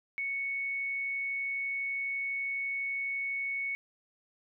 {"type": "tone", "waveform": "sine", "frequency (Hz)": 2217, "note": "C#7", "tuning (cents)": 0, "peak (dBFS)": -31, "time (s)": [0.18, 3.75], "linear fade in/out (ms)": 0, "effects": []}